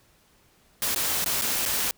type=noise with dropouts; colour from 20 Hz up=white; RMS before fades=-26 dBFS; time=0.82-1.91 s; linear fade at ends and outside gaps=1 ms; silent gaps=0.947-0.96 / 1.244-1.26 / 1.413-1.42 / 1.654-1.66 s; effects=pink hiss -61 dBFS RMS until 1.97 s